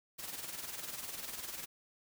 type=noise with tremolo; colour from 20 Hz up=white; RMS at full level=-41 dBFS; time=0.18-1.66 s; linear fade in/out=20 ms; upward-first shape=sine; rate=20 Hz; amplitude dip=60%; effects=none